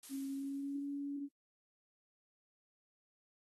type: noise with exponential decay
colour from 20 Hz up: blue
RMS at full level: -49 dBFS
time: 0.03-1.32 s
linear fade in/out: 2 ms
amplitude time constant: 280 ms
type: tone with pitch glide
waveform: sine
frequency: 272.4 to 282.8 Hz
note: C#4 to C#4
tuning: -30 to +35 cents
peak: -38 dBFS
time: 0.09-1.29 s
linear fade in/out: 50 ms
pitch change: +65 cents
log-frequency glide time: 0.26-0.87 s
effects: AAC 32 kbps